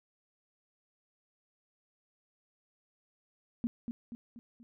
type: tone with echo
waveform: sine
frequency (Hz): 235.2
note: A#3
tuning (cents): +16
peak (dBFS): -28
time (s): 3.64-3.67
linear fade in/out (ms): 0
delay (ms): 240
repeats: 4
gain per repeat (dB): -6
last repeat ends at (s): 4.63
effects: none